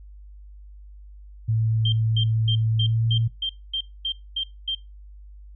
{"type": "tone with pitch glide", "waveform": "sine", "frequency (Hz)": [111.5, 114.04], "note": ["A2", "A#2"], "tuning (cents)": [23, -38], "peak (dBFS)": -19, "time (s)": [1.48, 3.28], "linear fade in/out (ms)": 10, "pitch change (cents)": 39, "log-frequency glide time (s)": [2.81, 3.07]}
{"type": "tone bursts", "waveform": "sine", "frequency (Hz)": 3162, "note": "G7", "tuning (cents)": 14, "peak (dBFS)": -22, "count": 10, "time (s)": [1.85, 4.75], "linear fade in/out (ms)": 5, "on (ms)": 74, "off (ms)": 240}
{"effects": ["noise-tail reverb RT60 0.2 s tail -19 dB re dry", "added 50 Hz sine -41 dBFS peak until 5.55 s"]}